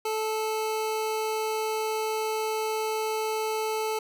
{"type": "tone", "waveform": "25% pulse", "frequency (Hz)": 436.5, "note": "A4", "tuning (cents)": -14, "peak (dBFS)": -23, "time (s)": [0.05, 3.99], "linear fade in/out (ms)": 5, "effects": []}